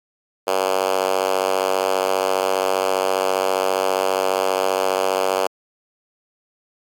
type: tone with high-pass filter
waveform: 5% pulse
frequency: 94.9 Hz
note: F#2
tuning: 44 cents sharp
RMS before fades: -20 dBFS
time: 0.47-5.47 s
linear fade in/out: 5 ms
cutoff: 500 Hz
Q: 2
effects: AAC 64 kbps